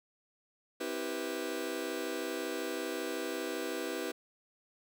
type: chord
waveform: sawtooth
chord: C major seventh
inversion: none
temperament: just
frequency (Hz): 261.6 / 327 / 392.4 / 490.5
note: C4 / E4 / G4 / B4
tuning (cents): 0 / -14 / +2 / -12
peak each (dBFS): -39 / -35 / -36 / -35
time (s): 0.8-4.12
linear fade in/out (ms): 10
effects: none